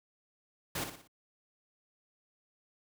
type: noise with echo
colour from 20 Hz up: pink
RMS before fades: -35 dBFS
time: 0.75-0.84 s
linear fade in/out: 5 ms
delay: 59 ms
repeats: 4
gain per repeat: -7 dB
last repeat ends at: 1.076 s
effects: high-pass 80 Hz 12 dB/octave